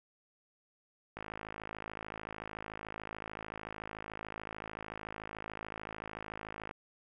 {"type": "click train", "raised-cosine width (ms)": 0.5, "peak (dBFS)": -26, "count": 298, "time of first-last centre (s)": [1.17, 6.711], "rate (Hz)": 53.6, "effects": []}